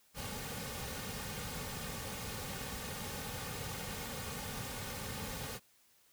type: noise with comb filter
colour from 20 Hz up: pink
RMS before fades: -42 dBFS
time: 0.14-5.6 s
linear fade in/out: 50 ms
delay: 3 ms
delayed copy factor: -0.65
effects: white hiss -68 dBFS RMS until 6.12 s